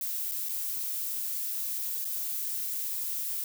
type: noise with dropouts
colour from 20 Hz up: violet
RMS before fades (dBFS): -33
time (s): 0.01-3.44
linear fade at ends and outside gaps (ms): 2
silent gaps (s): 0.314-0.318 / 0.488-0.492 / 2.046-2.051
effects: none